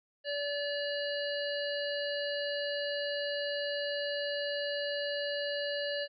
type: harmonic tone with a mistuned harmonic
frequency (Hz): 576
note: D5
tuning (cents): -34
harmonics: 1 / 3 / 5 / 7 / 8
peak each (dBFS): -34 / -39 / -41 / -42 / -43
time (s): 0.24-6.08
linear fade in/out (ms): 50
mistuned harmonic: 7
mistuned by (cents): +26
effects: none